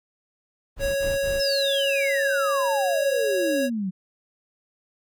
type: noise bursts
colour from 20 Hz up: brown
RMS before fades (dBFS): -32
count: 3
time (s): 0.76-1.414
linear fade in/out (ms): 50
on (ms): 200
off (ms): 27
type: tone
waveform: square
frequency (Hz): 553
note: C#5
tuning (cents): -4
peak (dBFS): -23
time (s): 0.79-3.7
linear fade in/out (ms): 50
type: exponential sweep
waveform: sine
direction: down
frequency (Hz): 5390 to 179.4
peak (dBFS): -24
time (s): 1.39-3.91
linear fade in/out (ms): 20
effects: none